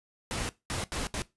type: noise bursts at uneven times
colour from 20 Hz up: pink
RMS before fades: -33 dBFS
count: 4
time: 0.31-0.49 / 0.7-0.84 / 0.92-1.07 / 1.14-1.22 s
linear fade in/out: 0 ms
effects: noise-tail reverb RT60 0.2 s tail -18 dB re dry + resampled to 24000 Hz